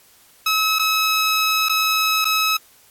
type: tone with dropouts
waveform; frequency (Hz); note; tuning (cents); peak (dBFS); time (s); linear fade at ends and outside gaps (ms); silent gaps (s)
15% pulse; 1287; E6; -42; -10; 0.46-2.57; 5; 0.787-0.794 / 1.687-1.694 / 2.246-2.252
effects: white hiss -52 dBFS RMS until 2.9 s + AAC 64 kbps